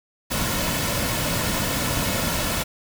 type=noise with comb filter; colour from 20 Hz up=pink; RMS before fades=-24 dBFS; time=0.3-2.64 s; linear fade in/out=20 ms; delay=2.5 ms; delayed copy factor=-0.5; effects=none